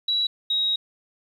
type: tone pair in turn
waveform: sine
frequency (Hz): 3908 / 3801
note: B7 / A#7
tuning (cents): -19 / +33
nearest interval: unison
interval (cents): 48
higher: first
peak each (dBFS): -20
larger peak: neither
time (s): 0.08-0.27 / 0.5-0.76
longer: second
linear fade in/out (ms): 5
effects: 9-bit